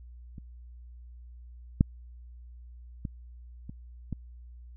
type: clicks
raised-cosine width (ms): 5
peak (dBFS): -30 / -7 / -21 / -27 / -20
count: 5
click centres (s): 0.382 / 1.809 / 3.052 / 3.695 / 4.127
effects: added 60 Hz sine -45 dBFS peak until 4.76 s